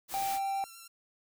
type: noise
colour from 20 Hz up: white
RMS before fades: -40 dBFS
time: 0.08-0.4 s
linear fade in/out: 50 ms
type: tone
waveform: triangle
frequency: 784 Hz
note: G5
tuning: in tune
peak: -28 dBFS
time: 0.14-0.64 s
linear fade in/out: 0 ms
type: tone with vibrato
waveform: 5% pulse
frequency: 1359 Hz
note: F6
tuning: 48 cents flat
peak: -37 dBFS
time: 0.25-0.88 s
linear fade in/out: 10 ms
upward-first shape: square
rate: 10 Hz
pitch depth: 13 cents each way
effects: none